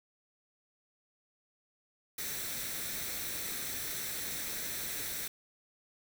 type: noise with comb filter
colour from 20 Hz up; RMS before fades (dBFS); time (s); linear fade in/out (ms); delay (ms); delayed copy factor
white; -38; 2.18-5.28; 5; 0.51; +0.5
effects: none